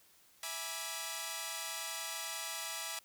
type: chord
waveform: 5% pulse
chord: E dominant seventh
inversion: none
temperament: equal with one note detuned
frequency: 659.3 / 830.6 / 974.2 / 1174.7 Hz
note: E5 / G#5 / B5 / D6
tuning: 0 / 0 / -24 / 0 cents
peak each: -33 / -33 / -32 / -33 dBFS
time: 0.43-2.99 s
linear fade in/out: 2 ms
effects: white hiss -65 dBFS RMS until 3.04 s